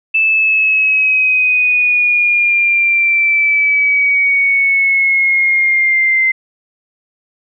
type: exponential sweep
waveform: sine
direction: down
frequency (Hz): 2637 to 2072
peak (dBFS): -9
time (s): 0.14-6.32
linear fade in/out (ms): 10
effects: none